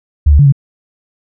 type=tone with pitch steps; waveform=sine; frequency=73.9 / 71.7 / 143.4 / 138.2 Hz; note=D2 / D2 / D3 / C#3; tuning=+11 / -41 / -41 / -5 cents; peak=-3 dBFS; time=0.26-0.524 s; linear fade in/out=10 ms; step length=66 ms; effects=none